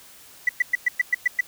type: tone bursts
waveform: sine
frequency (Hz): 1975.5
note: B6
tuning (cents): 0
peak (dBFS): -14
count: 8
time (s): 0.47-1.408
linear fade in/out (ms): 5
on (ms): 21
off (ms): 110
effects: tanh soft clip ceiling -11 dBFS + white hiss -48 dBFS RMS until 1.47 s